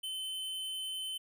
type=tone; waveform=square; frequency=3061 Hz; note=G7; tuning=42 cents flat; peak=-37 dBFS; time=0.03-1.18 s; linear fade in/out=10 ms; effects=none